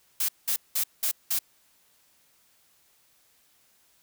blue noise bursts, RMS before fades -26 dBFS, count 5, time 0.2-1.39 s, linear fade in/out 5 ms, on 86 ms, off 190 ms, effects white hiss -64 dBFS RMS until 4.02 s

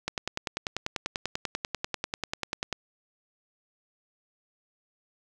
click train, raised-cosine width 0.2 ms, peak -12 dBFS, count 28, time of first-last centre 0.08-2.727 s, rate 10.2 Hz, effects none

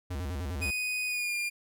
square tone with vibrato, 79 Hz, D#2, 27 cents sharp, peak -33 dBFS, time 0.1-0.71 s, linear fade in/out 10 ms, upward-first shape square, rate 9.9 Hz, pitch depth 230 cents each way
40% pulse tone with pitch glide, 2489 to 2407 Hz, D#7 to D7, 0 to +42 cents, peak -29 dBFS, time 0.61-1.5 s, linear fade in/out 20 ms, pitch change -58 cents, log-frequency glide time 1.06-1.35 s
effects none

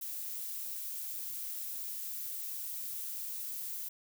violet noise, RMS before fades -40 dBFS, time 0.01-3.89 s, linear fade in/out 10 ms, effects none

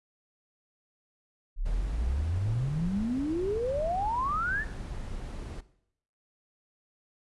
sine exponential sweep, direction up, 32 to 1831 Hz, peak -27 dBFS, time 1.56-4.65 s, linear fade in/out 50 ms
brown noise, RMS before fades -38 dBFS, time 1.65-5.61 s, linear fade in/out 10 ms
effects noise-tail reverb RT60 0.7 s tail -17 dB re dry + resampled to 24000 Hz

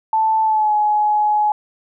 sine tone with pitch glide, 880 to 842.7 Hz, A5 to G#5, 0 to +25 cents, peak -13 dBFS, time 0.13-1.52 s, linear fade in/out 2 ms, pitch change -75 cents, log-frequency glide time 0.43-0.74 s, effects none

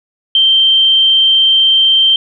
sine tone, 3136 Hz, G7, in tune, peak -6 dBFS, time 0.35-2.16 s, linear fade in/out 2 ms, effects none

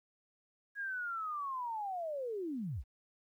sine linear sweep, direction down, 1661.2 to 41.2 Hz, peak -36 dBFS, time 0.75-2.84 s, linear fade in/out 50 ms, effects 12-bit

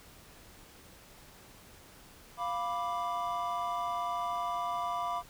triangle chord, B diminished, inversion second, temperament equal, 698.5 / 987.8 / 1174.7 Hz, F5 / B5 / D6, 0 / 0 / 0 cents, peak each -34 dBFS, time 2.37-5.23 s, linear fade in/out 50 ms, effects pink hiss -55 dBFS RMS until 5.29 s

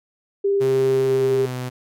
sine tone with vibrato, 398.1 Hz, G4, 27 cents sharp, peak -16 dBFS, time 0.44-1.46 s, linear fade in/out 10 ms, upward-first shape triangle, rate 20 Hz, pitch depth 15 cents each way
sawtooth tone with pitch glide, 132.4 to 126.2 Hz, C3 to B2, +21 to +38 cents, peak -22 dBFS, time 0.6-1.7 s, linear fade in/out 20 ms, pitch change -83 cents, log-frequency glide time 0.9-1.57 s
effects none

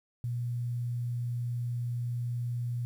sine tone with quantisation, 120.6 Hz, B2, 41 cents flat, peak -30 dBFS, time 0.24-2.85 s, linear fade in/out 0 ms, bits 10, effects none

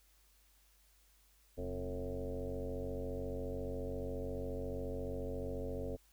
sine tone with frequency modulation, 260 Hz, C4, 11 cents flat, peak -37 dBFS, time 1.57-5.97 s, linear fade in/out 20 ms, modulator 94.3 Hz, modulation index 3.4, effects added 50 Hz sine -68 dBFS peak until 6.12 s + white hiss -70 dBFS RMS until 6.12 s

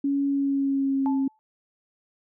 sine tone with pitch glide, 279.6 to 270.2 Hz, C#4 to C#4, +15 to -44 cents, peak -21 dBFS, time 0.04-1.28 s, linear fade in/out 5 ms, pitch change -59 cents, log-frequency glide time 0.27-1.07 s
sine tone with exponential decay, 868 Hz, A5, 24 cents flat, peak -26 dBFS, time 1.06-1.39 s, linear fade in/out 0 ms, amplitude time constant 71 ms
effects none

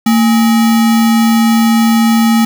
sine tone with sample-and-hold, 226.7 Hz, A#3, 48 cents flat, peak -6 dBFS, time 0.06-2.45 s, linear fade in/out 5 ms, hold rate 1050 Hz, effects none

